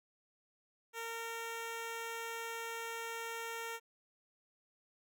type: tone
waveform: 10% pulse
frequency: 459.2 Hz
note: A#4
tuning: 26 cents flat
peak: -32 dBFS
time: 0.93-3.8 s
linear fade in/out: 50 ms
effects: none